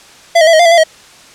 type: tone with pitch steps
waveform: square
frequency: 676 / 629 / 667 / 629 / 696 / 665 / 685 / 636 Hz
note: E5 / D#5 / E5 / D#5 / F5 / E5 / F5 / D#5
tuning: +43 / +19 / +20 / +19 / -6 / +15 / -34 / +38 cents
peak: -5 dBFS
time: 0.35-0.838 s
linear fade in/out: 10 ms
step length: 61 ms
effects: white hiss -39 dBFS RMS until 1.34 s + low-pass 7000 Hz 12 dB/octave